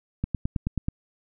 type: click train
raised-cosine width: 5 ms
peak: -13 dBFS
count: 7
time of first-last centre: 0.24-0.884 s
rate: 9.31 Hz
effects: none